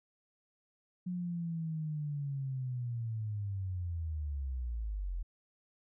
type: linear sweep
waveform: sine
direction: down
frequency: 181.6 to 41.2 Hz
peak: -34 dBFS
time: 1.06-5.23 s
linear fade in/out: 10 ms
effects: none